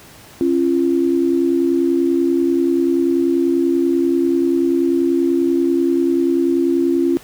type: tone pair together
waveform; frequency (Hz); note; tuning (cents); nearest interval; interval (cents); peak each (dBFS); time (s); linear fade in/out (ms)
sine; 272.6 / 342.9; C#4 / F4; -29 / -32; major third; 397; -17 / -15; 0.41-7.17; 0
effects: pink hiss -42 dBFS RMS until 7.23 s + high-pass 60 Hz 12 dB/octave